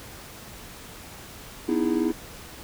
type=chord; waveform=triangle; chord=E major seventh; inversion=second; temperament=just; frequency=247.2 / 309 / 329.6 / 412 Hz; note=B3 / D#4 / E4 / G#4; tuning=+2 / -12 / 0 / -14 cents; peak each=-25 / -25 / -23 / -28 dBFS; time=1.68-2.12 s; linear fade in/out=10 ms; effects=pink hiss -43 dBFS RMS until 2.63 s